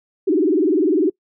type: tone with vibrato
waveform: sine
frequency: 338.9 Hz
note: E4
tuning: 48 cents sharp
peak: -13 dBFS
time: 0.27-1.1 s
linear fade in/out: 10 ms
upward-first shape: sine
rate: 20 Hz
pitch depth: 270 cents each way
effects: noise-tail reverb RT60 0.1 s tail -23 dB re dry